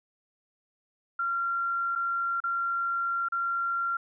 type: tone with dropouts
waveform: sine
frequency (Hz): 1377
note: F6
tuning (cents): -25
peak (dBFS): -26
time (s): 1.19-3.97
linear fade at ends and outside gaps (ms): 5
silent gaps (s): 1.953-1.958 / 2.403-2.438 / 3.286-3.321
effects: none